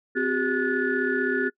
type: tone cluster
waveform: sine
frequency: 258.5 / 369.9 / 405.6 / 1455 / 1736 Hz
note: C4 / F#4 / G#4 / F#6 / A6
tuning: -21 / 0 / -41 / -29 / -24 cents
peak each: -28 dBFS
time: 0.15-1.5 s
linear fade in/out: 20 ms
effects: noise-tail reverb RT60 0.1 s tail -24 dB re dry + tanh soft clip ceiling -11 dBFS